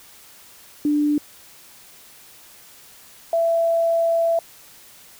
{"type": "tone pair in turn", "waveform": "sine", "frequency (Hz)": [295.4, 667.2], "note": ["D4", "E5"], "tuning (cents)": [10, 21], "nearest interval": "octave + major second", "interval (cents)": 1411, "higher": "second", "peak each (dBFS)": -16, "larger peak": "neither", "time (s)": [[0.85, 1.18], [3.33, 4.39]], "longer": "second", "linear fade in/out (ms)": 2, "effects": ["white hiss -47 dBFS RMS until 5.19 s"]}